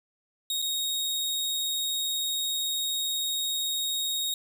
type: tone with dropouts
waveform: sawtooth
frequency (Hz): 3753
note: A#7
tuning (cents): +11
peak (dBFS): -24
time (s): 0.5-4.34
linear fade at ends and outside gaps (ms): 2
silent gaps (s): 0.619-0.623
effects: none